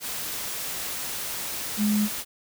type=tone in noise; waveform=sine; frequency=209.7 Hz; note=G#3; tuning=17 cents sharp; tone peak=-20 dBFS; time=1.77-2.09 s; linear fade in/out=50 ms; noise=white; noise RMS=-32 dBFS; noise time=0-2.25 s; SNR=+9 dB; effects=none